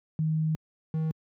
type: tone pair in turn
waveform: sine / triangle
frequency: 157.3 / 158.58 Hz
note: D#3 / D#3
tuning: +19 / +33 cents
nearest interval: unison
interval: 14 cents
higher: second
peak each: -23 dBFS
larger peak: neither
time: 0.19-0.55 / 0.94-1.11 s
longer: first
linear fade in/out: 0 ms
effects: high-pass 100 Hz 12 dB/octave